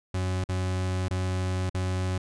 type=tone with dropouts; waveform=40% pulse; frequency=92.5 Hz; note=F#2; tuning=in tune; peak=-25 dBFS; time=0.14-2.18 s; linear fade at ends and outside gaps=5 ms; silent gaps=0.441-0.489 / 1.084-1.108 / 1.697-1.745 s; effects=resampled to 22050 Hz